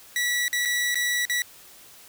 sawtooth tone with dropouts, 1946 Hz, B6, 26 cents flat, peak -19 dBFS, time 0.16-1.42 s, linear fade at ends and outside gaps 1 ms, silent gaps 0.481-0.529 / 0.652-0.656 / 0.945-0.955 / 1.253-1.297 s, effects white hiss -49 dBFS RMS until 2.08 s

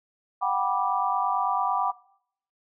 sine chord, G major seventh, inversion third, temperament just, 735 / 784 / 980 / 1176 Hz, F#5 / G5 / B5 / D6, -12 / 0 / -14 / +2 cents, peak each -29 / -28 / -28 / -28 dBFS, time 0.41-1.92 s, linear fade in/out 20 ms, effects noise-tail reverb RT60 0.7 s tail -22 dB re dry

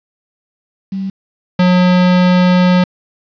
sine / square tone pair in turn, 192.8 / 180.81 Hz, G3 / F#3, -28 / -40 cents, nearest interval minor second, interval 112 cents, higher first, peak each -17 / -8 dBFS, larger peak second, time 0.92-1.1 / 1.59-2.84 s, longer second, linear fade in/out 5 ms, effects resampled to 11025 Hz + 7-bit

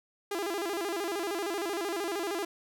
sawtooth tone with vibrato, 370 Hz, F#4, in tune, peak -27 dBFS, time 0.31-2.45 s, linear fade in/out 5 ms, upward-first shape square, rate 13 Hz, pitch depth 160 cents each way, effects none

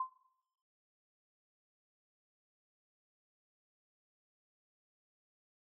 sine tone with exponential decay, 1036 Hz, C6, 17 cents flat, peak -30 dBFS, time 0-0.13 s, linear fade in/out 5 ms, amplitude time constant 28 ms, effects noise-tail reverb RT60 0.8 s tail -17 dB re dry

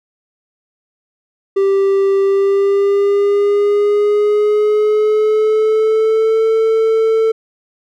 triangle tone with pitch glide, 392 to 445.1 Hz, G4 to A4, 0 to +20 cents, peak -8 dBFS, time 1.56-7.32 s, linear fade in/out 10 ms, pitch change +220 cents, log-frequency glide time 2.22-6.43 s, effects none

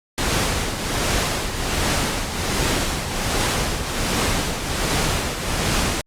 pink noise with tremolo, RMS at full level -19 dBFS, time 0.18-6.01 s, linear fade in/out 0 ms, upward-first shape triangle, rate 1.3 Hz, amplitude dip 60%, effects low-pass 10000 Hz 12 dB/octave + Opus 48 kbps

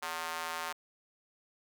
square tone with high-pass filter, 82.3 Hz, E2, 2 cents flat, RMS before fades -38 dBFS, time 0.02-0.73 s, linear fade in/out 10 ms, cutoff 1000 Hz, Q 1.5, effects none

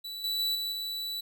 45% pulse tone with level steps, 3951 Hz, B7, in tune, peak -37 / -29 / -27 / -31 / -33 dBFS, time 0.04-1.21 s, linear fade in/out 10 ms, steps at 0.24 / 0.39 / 0.55 / 0.72 s, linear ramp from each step 2 ms, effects none

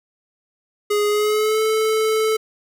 square tone with pitch glide, 415.3 to 437.2 Hz, G#4 to A4, 0 to -11 cents, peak -17 dBFS, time 0.9-2.37 s, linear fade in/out 10 ms, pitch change +89 cents, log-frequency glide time 1.08-1.61 s, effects none

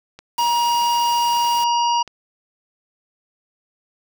click train, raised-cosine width 0.2 ms, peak -21 dBFS, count 4, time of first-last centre 0.19-2.077 s, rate 1.59 Hz
white noise, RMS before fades -34 dBFS, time 0.38-1.64 s, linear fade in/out 0 ms
harmonic tone, 949 Hz, A#5, 31 cents sharp, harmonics 1 / 3 / 5 / 6, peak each -16 / -26 / -30 / -32 dBFS, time 0.38-2.03 s, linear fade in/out 10 ms
effects none

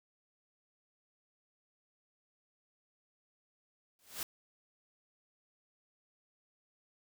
white noise with exponential growth, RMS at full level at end -35 dBFS, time 3.99-4.23 s, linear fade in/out 1 ms, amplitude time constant 52 ms, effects none

